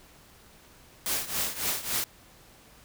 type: noise with tremolo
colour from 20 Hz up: white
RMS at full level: -27 dBFS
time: 1.06-2.04 s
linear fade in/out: 0 ms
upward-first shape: triangle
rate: 3.6 Hz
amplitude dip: 85%
effects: pink hiss -55 dBFS RMS until 2.84 s